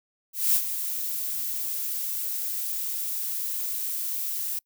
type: noise with ADSR envelope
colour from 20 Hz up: violet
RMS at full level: -20 dBFS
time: 0.33-4.59 s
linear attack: 210 ms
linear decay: 73 ms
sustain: -10 dB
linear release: 5 ms
effects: noise-tail reverb RT60 0.1 s tail -26 dB re dry